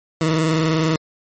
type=tone with vibrato; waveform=20% pulse; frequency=159.4 Hz; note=D#3; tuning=42 cents sharp; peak=-11 dBFS; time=0.21-0.96 s; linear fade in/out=2 ms; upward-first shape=square; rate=20 Hz; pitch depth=40 cents each way; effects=MP3 32 kbps